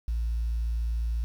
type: tone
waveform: sine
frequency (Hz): 57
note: A#1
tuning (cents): -38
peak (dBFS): -24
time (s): 0.08-1.24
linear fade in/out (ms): 0
effects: tanh soft clip ceiling -23 dBFS + 9-bit